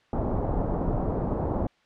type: low-pass noise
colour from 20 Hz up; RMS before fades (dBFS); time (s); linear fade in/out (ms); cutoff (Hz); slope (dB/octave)
pink; -27; 0.13-1.67; 2; 870; 24
effects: white hiss -63 dBFS RMS until 1.85 s + low-pass 3000 Hz 12 dB/octave